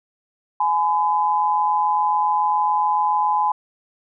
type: tone pair together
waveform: sine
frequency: 841.9 / 1009 Hz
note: G#5 / B5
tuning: +23 / +37 cents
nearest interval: minor third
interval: 314 cents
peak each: -19 dBFS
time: 0.6-3.52 s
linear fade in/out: 5 ms
effects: none